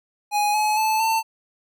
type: tone with pitch steps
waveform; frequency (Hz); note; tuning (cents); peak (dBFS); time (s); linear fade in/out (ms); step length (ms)
square; 830.6 / 851 / 871.9 / 893.3; G#5 / G#5 / A5 / A5; 0 / +42 / -16 / +26; -19; 0.31-1.23; 50; 230
effects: none